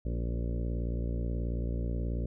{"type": "harmonic tone with a mistuned harmonic", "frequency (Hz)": 58.5, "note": "A#1", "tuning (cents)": 7, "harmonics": [1, 2, 3, 4, 5, 6, 7, 8, 9, 10], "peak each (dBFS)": [-31, -37, -41, -43, -45, -47, -48, -49, -50, -51], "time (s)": [0.05, 2.26], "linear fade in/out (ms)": 5, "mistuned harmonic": 5, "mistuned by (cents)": -29, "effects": []}